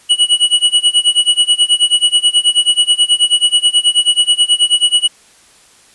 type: tone with tremolo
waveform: square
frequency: 2931 Hz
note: F#7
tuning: 17 cents flat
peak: -6 dBFS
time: 0.09-5.08 s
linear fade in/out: 20 ms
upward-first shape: sine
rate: 9.3 Hz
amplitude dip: 95%
effects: white hiss -46 dBFS RMS until 5.94 s + resampled to 24000 Hz